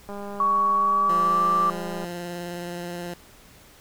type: click train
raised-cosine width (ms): 1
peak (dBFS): -23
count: 396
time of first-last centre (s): 0.09-2.045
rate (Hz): 202
type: tone with pitch glide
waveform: sine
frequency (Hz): 1120 to 1171.6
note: C#6 to D6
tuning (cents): +18 to -5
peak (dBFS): -18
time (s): 0.4-1.7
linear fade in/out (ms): 2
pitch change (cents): +77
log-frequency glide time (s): 0.76-1.43
type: tone with vibrato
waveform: 15% pulse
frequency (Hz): 174.61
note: F3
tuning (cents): 0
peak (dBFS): -25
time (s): 1.09-3.14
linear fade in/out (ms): 5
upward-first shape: square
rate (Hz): 19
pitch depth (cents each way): 14
effects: pink hiss -51 dBFS RMS until 3.8 s